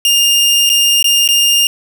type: tone with dropouts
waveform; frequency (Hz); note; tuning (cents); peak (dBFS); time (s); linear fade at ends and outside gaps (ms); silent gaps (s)
sawtooth; 2814; F7; +12; -5; 0.05-1.67; 1; 0.693-0.699 / 1.027-1.043 / 1.277-1.288
effects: none